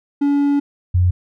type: tone pair in turn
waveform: triangle / sine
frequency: 284.7 / 89.67 Hz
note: C#4 / F2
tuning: +46 / +46 cents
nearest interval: octave + minor sixth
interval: 2000 cents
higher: first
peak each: -11 dBFS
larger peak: neither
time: 0.21-0.6 / 0.94-1.11 s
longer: first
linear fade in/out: 10 ms
effects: none